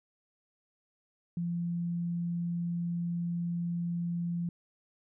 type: tone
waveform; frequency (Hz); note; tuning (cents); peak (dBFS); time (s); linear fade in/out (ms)
sine; 171.9; F3; -27; -30; 1.37-4.49; 2
effects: none